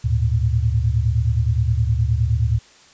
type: tone cluster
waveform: sine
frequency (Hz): 74.6 / 106.8 / 116.4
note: D2 / G#2 / A#2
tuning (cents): +28 / +49 / -2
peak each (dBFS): -20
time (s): 0.04-2.59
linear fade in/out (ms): 10
effects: white hiss -49 dBFS RMS until 2.93 s + resampled to 16000 Hz